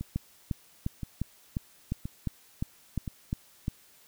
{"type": "two click trains", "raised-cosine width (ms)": 5, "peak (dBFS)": [-22, -17], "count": [4, 11], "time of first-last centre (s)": [[0.01, 3.077], [0.16, 3.681]], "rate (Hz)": [0.978, 2.84], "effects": ["white hiss -59 dBFS RMS until 4.07 s"]}